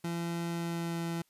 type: tone with pitch glide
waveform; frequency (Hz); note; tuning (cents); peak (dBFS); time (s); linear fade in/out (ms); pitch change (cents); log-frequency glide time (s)
30% pulse; 169.7 to 168.04; F3 to E3; -49 to +34; -30; 0.04-1.22; 5; -17; 0.48-1.02
effects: white hiss -71 dBFS RMS until 1.29 s + resampled to 32000 Hz